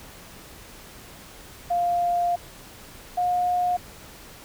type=tone pair in turn; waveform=sine; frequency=700 / 716.4 Hz; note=F5 / F5; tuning=+4 / +44 cents; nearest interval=unison; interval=40 cents; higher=second; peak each=-20 dBFS; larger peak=neither; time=1.7-2.36 / 3.17-3.77 s; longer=first; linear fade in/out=10 ms; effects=pink hiss -45 dBFS RMS until 4.44 s